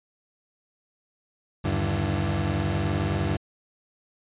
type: tone cluster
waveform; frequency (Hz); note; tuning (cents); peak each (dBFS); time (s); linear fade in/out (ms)
30% pulse; 78.3 / 98 / 145.8 / 335.5; D#2 / G2 / D3 / E4; +11 / 0 / -12 / +31; -28 / -24 / -27 / -30; 1.64-3.37; 10
effects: resampled to 8000 Hz